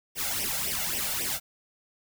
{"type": "noise with flanger", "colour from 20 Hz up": "white", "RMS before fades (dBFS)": -30, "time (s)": [0.15, 1.4], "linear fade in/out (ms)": 50, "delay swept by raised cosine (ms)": [0.35, 1.45], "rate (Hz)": 3.7, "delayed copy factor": 0.85, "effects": []}